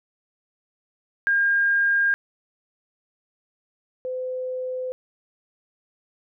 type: tone pair in turn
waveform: sine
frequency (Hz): 1612 / 510.2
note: G6 / C5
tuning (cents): +48 / -44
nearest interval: octave + minor sixth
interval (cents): 1992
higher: first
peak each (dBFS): -17 / -26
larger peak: first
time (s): 1.27-2.14 / 4.05-4.92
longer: neither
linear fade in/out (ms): 0
effects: none